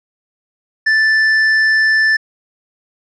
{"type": "tone with hard clipping", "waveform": "sine", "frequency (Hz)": 1760, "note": "A6", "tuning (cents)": 0, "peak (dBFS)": -11, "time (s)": [0.86, 2.17], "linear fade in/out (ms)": 10, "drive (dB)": 5, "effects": ["resampled to 22050 Hz"]}